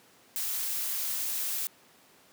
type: noise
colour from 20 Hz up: blue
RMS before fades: -32 dBFS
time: 0.36-1.67 s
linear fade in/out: 0 ms
effects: pink hiss -59 dBFS RMS until 2.32 s + high-pass 200 Hz 12 dB/octave